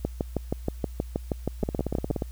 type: two click trains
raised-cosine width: 2 ms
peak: -14 / -12 dBFS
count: 11 / 14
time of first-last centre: 1.63-2.222 / 0.05-2.11 s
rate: 16.9 / 6.31 Hz
effects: added 60 Hz sine -36 dBFS peak until 2.31 s + white hiss -56 dBFS RMS until 2.31 s